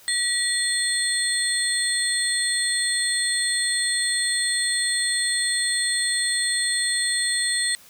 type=tone cluster; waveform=sine; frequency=1930 / 3513 / 4270 / 8250 Hz; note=B6 / A7 / C8 / C9; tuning=-40 / -3 / +34 / -25 cents; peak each=-26 / -30 / -27 / -24 dBFS; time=0.08-7.75 s; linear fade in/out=0 ms; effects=white hiss -50 dBFS RMS until 7.89 s